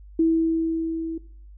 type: tone with level ramp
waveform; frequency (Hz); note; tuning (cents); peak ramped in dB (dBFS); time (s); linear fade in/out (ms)
sine; 326.2; E4; -18; -15 to -27; 0.19-1.18; 5
effects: noise-tail reverb RT60 0.5 s tail -19 dB re dry + added 50 Hz sine -42 dBFS peak until 1.57 s